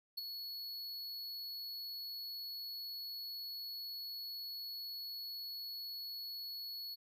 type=tone with ADSR envelope; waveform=square; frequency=4382 Hz; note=C#8; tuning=21 cents flat; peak=-37 dBFS; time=0.17-6.96 s; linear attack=11 ms; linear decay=18 ms; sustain=-6 dB; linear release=27 ms; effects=none